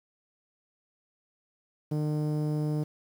sawtooth tone with low-pass filter, 151.2 Hz, D#3, 49 cents flat, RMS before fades -29 dBFS, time 1.91-2.84 s, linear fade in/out 10 ms, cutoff 470 Hz, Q 0.82, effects 9-bit

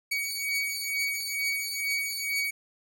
sawtooth beating tone pair, 2252 / 2254.2 Hz, C#7 / C#7, +27 / +28 cents, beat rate 2.2 Hz, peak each -29 / -27 dBFS, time 0.11-2.51 s, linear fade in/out 10 ms, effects none

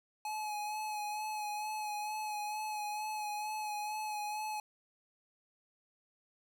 square tone with vibrato, 847 Hz, G#5, 34 cents sharp, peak -37 dBFS, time 0.25-4.6 s, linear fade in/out 2 ms, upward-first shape sine, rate 2.2 Hz, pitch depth 26 cents each way, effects none

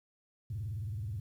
sine tone with vibrato, 103 Hz, G#2, 14 cents flat, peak -34 dBFS, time 0.5-1.2 s, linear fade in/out 5 ms, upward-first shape square, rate 19 Hz, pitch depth 220 cents each way, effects tanh soft clip ceiling -30 dBFS + 11-bit

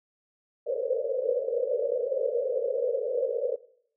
pink band-pass noise, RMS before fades -28 dBFS, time 0.66-3.56 s, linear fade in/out 10 ms, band 460 to 560 Hz, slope 96 dB/octave, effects noise-tail reverb RT60 0.6 s tail -18 dB re dry

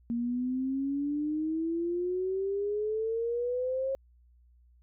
sine exponential sweep, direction up, 233.1 to 542 Hz, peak -28 dBFS, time 0.1-3.95 s, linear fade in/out 0 ms, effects added 60 Hz sine -58 dBFS peak until 4.82 s

